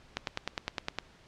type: click train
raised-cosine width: 0.2 ms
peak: -13 dBFS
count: 9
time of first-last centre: 0.17-0.986 s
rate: 9.8 Hz
effects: pink hiss -58 dBFS RMS until 1.27 s + low-pass 5000 Hz 12 dB/octave